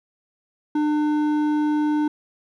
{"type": "tone with hard clipping", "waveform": "triangle", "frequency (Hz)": 300, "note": "D4", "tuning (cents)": 37, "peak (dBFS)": -20, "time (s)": [0.75, 2.08], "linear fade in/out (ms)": 5, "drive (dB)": 12, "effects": []}